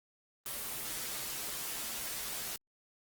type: noise with comb filter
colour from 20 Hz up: white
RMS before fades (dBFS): -39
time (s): 0.46-2.56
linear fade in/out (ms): 0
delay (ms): 11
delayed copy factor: -0.9
effects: Opus 24 kbps